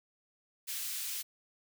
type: high-pass noise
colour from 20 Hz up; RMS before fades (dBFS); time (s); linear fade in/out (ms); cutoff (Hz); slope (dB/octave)
white; -38; 0.67-1.23; 20; 2300; 12
effects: none